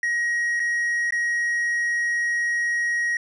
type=tone with dropouts; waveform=triangle; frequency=1892 Hz; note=A#6; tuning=25 cents sharp; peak=-19 dBFS; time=0.03-3.17 s; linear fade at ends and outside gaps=2 ms; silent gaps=0.596-0.6 / 1.107-1.123 s; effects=resampled to 22050 Hz